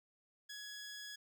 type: tone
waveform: 15% pulse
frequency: 1677 Hz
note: G#6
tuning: 16 cents sharp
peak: -40 dBFS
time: 0.49-1.16 s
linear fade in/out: 10 ms
effects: none